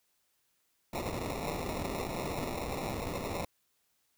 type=noise with sample-and-hold; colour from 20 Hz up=white; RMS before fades=-36 dBFS; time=0.93-3.45 s; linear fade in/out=5 ms; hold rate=1575 Hz; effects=white hiss -75 dBFS RMS until 4.17 s